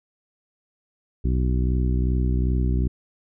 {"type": "harmonic tone", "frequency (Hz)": 62.6, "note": "B1", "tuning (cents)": 24, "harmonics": [1, 2, 3, 4, 5, 6], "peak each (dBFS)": [-20, -26, -30, -32, -34, -36], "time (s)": [1.24, 2.88], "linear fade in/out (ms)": 10, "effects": []}